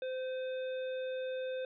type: harmonic tone with a mistuned harmonic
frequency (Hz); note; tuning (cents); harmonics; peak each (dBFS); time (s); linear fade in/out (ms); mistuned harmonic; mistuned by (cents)
516; C5; -24; 1 / 3 / 5 / 7; -35 / -49 / -53 / -53; 0.02-1.65; 2; 5; -26
effects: none